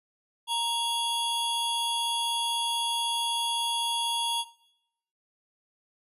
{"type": "tone pair together", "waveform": "square", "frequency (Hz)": [932.3, 3361], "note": ["A#5", "G#7"], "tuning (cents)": [0, 20], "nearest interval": "octave + minor seventh", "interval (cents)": 2220, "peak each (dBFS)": [-30, -29], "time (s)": [0.47, 4.45], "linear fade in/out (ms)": 50, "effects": ["noise-tail reverb RT60 0.8 s tail -18 dB re dry", "resampled to 32000 Hz"]}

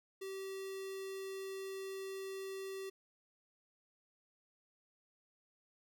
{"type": "tone with notch filter", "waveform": "square", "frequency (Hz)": 386, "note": "G4", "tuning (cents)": -27, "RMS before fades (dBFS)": -44, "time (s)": [0.21, 2.9], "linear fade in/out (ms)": 10, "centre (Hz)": 1000, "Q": 1.8, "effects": []}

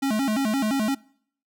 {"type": "tone with vibrato", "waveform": "square", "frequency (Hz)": 242.4, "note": "B3", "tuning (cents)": -32, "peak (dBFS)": -22, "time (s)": [0.02, 0.95], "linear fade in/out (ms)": 10, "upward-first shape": "square", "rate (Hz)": 5.8, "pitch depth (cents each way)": 210, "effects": ["noise-tail reverb RT60 0.6 s tail -24 dB re dry"]}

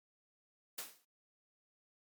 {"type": "noise with exponential decay", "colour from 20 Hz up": "white", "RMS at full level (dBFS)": -39, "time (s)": [0.78, 1.05], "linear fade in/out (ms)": 5, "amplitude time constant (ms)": 57, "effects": ["high-pass 200 Hz 12 dB/octave", "MP3 96 kbps"]}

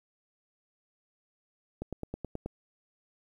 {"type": "click train", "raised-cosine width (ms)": 2, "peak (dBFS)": -22, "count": 7, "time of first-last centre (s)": [1.82, 2.46], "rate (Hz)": 9.37, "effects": ["10-bit"]}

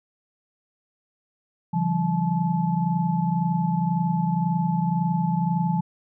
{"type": "tone cluster", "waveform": "sine", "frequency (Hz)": [139.2, 169.9, 191.8, 864], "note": ["C#3", "F3", "G3", "A5"], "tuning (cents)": [8, -47, -37, -32], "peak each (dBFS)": [-30, -22, -29, -28], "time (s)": [1.73, 5.81], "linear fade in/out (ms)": 10, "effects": []}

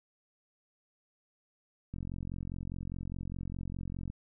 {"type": "click train", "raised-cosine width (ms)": 5, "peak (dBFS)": -27, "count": 98, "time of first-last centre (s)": [1.94, 4.1], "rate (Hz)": 44.9, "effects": []}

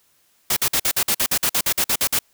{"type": "noise bursts", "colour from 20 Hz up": "white", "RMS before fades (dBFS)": -19, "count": 15, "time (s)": [0.5, 2.19], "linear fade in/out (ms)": 5, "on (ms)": 66, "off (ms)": 50, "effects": ["white hiss -61 dBFS RMS until 2.33 s"]}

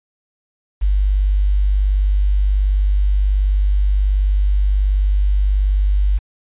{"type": "tone with quantisation", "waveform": "sine", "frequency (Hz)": 49.33, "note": "G1", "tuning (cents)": 12, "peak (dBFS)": -12, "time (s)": [0.81, 6.19], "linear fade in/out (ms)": 20, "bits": 7, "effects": ["resampled to 8000 Hz"]}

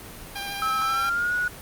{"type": "tone with vibrato", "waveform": "10% pulse", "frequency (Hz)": 798, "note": "G5", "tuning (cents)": 31, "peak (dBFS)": -22, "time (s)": [0.35, 1.1], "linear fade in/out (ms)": 10, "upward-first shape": "sine", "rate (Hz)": 13, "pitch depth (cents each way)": 15}
{"type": "tone with pitch glide", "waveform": "sine", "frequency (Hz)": [1300, 1459.2], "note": ["E6", "F#6"], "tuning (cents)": [-24, -24], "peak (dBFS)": -22, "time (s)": [0.62, 1.48], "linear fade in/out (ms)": 2, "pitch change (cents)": 200, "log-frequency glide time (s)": [0.81, 1.34]}
{"effects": ["pink hiss -41 dBFS RMS until 1.61 s", "Opus 32 kbps"]}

